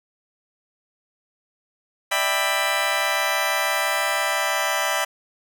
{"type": "chord", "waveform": "15% pulse", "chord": "E minor seventh", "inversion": "third", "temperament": "just", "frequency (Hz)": [593.3, 659.3, 791.1, 988.9], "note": ["D5", "E5", "G5", "B5"], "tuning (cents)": [18, 0, 16, 2], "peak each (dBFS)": -20, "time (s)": [2.11, 5.05], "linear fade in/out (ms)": 10, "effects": []}